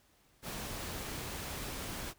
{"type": "noise", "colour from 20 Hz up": "pink", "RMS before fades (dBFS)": -41, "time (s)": [0.42, 2.14], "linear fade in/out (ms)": 50, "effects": ["pink hiss -68 dBFS RMS until 2.18 s"]}